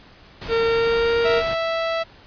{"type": "noise", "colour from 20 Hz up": "pink", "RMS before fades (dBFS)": -33, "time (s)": [0.41, 1.55], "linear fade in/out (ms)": 10}
{"type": "tone with pitch glide", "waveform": "45% pulse", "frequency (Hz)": [457.7, 466.5], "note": ["A#4", "A#4"], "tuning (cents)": [-32, 1], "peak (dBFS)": -17, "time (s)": [0.48, 1.43], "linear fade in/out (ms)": 50, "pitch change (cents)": 33, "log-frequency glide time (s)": [0.65, 1.18]}
{"type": "tone", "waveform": "sawtooth", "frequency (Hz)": 659, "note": "E5", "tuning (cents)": -1, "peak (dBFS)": -17, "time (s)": [1.24, 2.04], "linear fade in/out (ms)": 20}
{"effects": ["pink hiss -48 dBFS RMS until 2.26 s", "resampled to 11025 Hz"]}